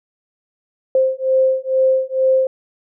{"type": "beating tone pair", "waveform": "sine", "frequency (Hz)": [523.3, 525.5], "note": ["C5", "C5"], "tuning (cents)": [0, 7], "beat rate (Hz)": 2.2, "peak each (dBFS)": -16, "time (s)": [0.95, 2.47], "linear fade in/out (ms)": 2, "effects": []}